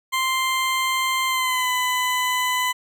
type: tone with pitch glide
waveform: 20% pulse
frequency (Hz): 1046.5 to 1003.3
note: C6 to B5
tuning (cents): 0 to +27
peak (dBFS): -15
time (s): 0.12-2.73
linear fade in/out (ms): 20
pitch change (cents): -73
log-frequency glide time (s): 1.27-1.7
effects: none